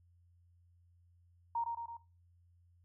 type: tone with echo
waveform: sine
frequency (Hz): 932.3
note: A#5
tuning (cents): 0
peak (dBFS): -32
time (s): 1.55-1.64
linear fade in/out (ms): 5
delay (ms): 110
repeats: 3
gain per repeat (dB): -4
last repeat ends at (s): 1.97
effects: noise-tail reverb RT60 0.3 s tail -17 dB re dry + added 87 Hz sine -64 dBFS peak until 2.84 s